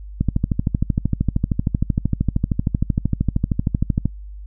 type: click train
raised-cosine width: 5 ms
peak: -5 dBFS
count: 51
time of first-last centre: 0.21-4.056 s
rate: 13 Hz
effects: noise-tail reverb RT60 0.1 s tail -26 dB re dry + added 50 Hz sine -32 dBFS peak until 4.46 s